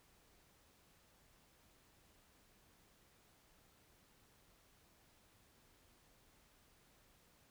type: silence
effects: pink hiss -70 dBFS RMS until 7.5 s